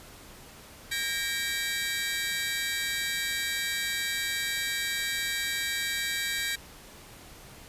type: tone cluster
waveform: sawtooth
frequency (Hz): 1609 / 1866 / 2310 / 3906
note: G6 / A#6 / D7 / B7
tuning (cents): +45 / +1 / -29 / -20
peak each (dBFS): -31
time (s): 0.91-6.56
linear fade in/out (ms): 10
effects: pink hiss -49 dBFS RMS until 7.68 s + resampled to 32000 Hz